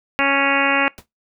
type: harmonic tone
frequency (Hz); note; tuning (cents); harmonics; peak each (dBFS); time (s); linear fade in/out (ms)
277.2; C#4; 0; 1 / 2 / 3 / 4 / 5 / 6 / 7 / 8 / 9 / 10; -24 / -24 / -24 / -24 / -24 / -24 / -24 / -24 / -24 / -24; 0.19-0.88; 0
type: noise with exponential decay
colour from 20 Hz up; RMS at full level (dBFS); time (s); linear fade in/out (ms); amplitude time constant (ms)
pink; -34; 0.98-1.06; 0; 17
effects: noise-tail reverb RT60 0.2 s tail -23 dB re dry